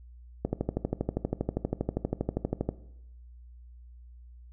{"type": "click train", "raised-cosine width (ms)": 2, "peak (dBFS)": -14, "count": 29, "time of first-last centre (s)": [0.45, 2.69], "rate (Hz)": 12.5, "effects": ["noise-tail reverb RT60 0.8 s tail -17 dB re dry", "added 60 Hz sine -47 dBFS peak until 4.52 s"]}